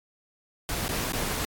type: noise with dropouts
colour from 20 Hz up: pink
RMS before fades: -30 dBFS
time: 0.69-1.45 s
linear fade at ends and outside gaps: 1 ms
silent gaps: 0.882-0.89 / 1.122-1.132 s
effects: AAC 64 kbps